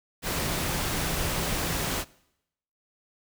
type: tone in noise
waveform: sine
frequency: 163.5 Hz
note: E3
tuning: 14 cents flat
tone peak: -37 dBFS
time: 0.35-1.91 s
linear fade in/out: 50 ms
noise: pink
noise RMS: -29 dBFS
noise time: 0.22-2.05 s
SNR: -11 dB
effects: noise-tail reverb RT60 0.8 s tail -22 dB re dry